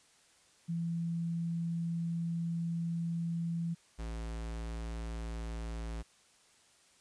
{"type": "tone pair in turn", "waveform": ["sine", "square"], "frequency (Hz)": [168, 56.22], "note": ["E3", "A1"], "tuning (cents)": [33, 38], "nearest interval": "octave + perfect fifth", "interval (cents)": 1895, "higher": "first", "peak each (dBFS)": [-32, -38], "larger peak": "first", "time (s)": [[0.68, 3.75], [3.98, 6.03]], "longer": "first", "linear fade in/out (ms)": 20, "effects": ["white hiss -65 dBFS RMS until 7 s", "resampled to 22050 Hz"]}